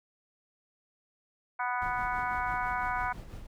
harmonic tone, 246.9 Hz, B3, in tune, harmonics 3 / 4 / 5 / 6 / 7 / 8 / 9, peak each -35 / -33 / -38 / -35 / -46 / -48 / -42 dBFS, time 1.59-3.13 s, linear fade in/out 10 ms
brown noise with tremolo, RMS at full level -41 dBFS, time 1.81-3.47 s, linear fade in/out 10 ms, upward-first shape sine, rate 6 Hz, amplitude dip 50%
effects none

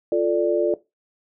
sine chord, D minor, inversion first, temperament equal, 349.2 / 440 / 587.3 Hz, F4 / A4 / D5, 0 / 0 / 0 cents, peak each -21 / -22 / -21 dBFS, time 0.12-0.74 s, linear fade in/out 2 ms, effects noise-tail reverb RT60 0.2 s tail -17 dB re dry

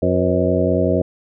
harmonic tone with a mistuned harmonic, 90.7 Hz, F#2, 34 cents flat, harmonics 1 / 2 / 3 / 4 / 5 / 6 / 7, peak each -22 / -22 / -22 / -22 / -22 / -22 / -22 dBFS, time 0.02-1.02 s, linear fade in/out 5 ms, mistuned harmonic 5, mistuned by +98 cents, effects none

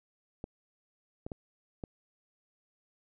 clicks, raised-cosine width 2 ms, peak -25 dBFS, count 4, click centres 0.441 / 1.265 / 1.318 / 1.838 s, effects none

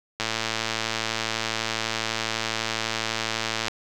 click train, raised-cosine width 0.2 ms, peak -8 dBFS, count 391, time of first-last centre 0.2-3.682 s, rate 112 Hz, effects none

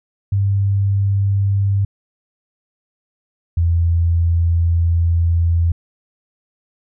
sine tone pair in turn, 99.1 / 84.47 Hz, G2 / E2, +19 / +43 cents, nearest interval minor third, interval 276 cents, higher first, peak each -13 / -12 dBFS, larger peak second, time 0.32-1.85 / 3.57-5.72 s, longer second, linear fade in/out 5 ms, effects none

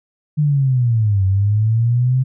sine linear two-way sweep, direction down then up, 153 to 94.1 to 131.7 Hz, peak -12 dBFS, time 0.37-2.24 s, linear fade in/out 20 ms, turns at 1.25 s, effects none

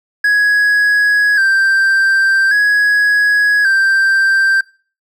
triangle tone with vibrato, 1619 Hz, G#6, 45 cents flat, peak -7 dBFS, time 0.24-4.61 s, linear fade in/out 5 ms, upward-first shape square, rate 0.44 Hz, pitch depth 52 cents each way, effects noise-tail reverb RT60 0.4 s tail -23 dB re dry

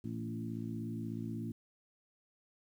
harmonic tone with a mistuned harmonic, 56.5 Hz, A1, 47 cents sharp, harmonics 2 / 3 / 4 / 5 / 6, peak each -42 / -46 / -41 / -45 / -48 dBFS, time 0.04-1.52 s, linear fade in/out 5 ms, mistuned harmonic 3, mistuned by -18 cents, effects 11-bit

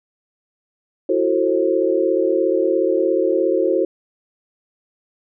sine chord, F# half-diminished seventh, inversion third, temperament just, 333 / 370 / 444 / 532.8 Hz, E4 / F#4 / A4 / C5, +18 / 0 / +16 / +31 cents, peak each -21 / -19 / -22 / -20 dBFS, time 1.09-3.85 s, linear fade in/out 5 ms, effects none

